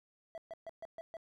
triangle tone bursts, 659.3 Hz, E5, in tune, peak -40 dBFS, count 6, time 0.35-1.168 s, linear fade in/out 0 ms, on 28 ms, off 130 ms, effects none

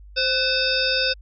harmonic tone with a mistuned harmonic, 523.3 Hz, C5, in tune, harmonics 1 / 3 / 5 / 7 / 9 / 10, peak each -26 / -26 / -26 / -26 / -26 / -26 dBFS, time 0.16-1.14 s, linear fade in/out 20 ms, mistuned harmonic 3, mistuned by -71 cents, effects added 50 Hz sine -41 dBFS peak until 1.21 s

